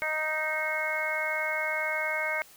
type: harmonic tone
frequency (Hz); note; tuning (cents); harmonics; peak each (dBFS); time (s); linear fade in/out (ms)
310.8; D#4; -2; 2 / 3 / 4 / 5 / 6 / 7; -34 / -38 / -39 / -34 / -39 / -30; 0.02-2.42; 0
effects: white hiss -54 dBFS RMS until 2.56 s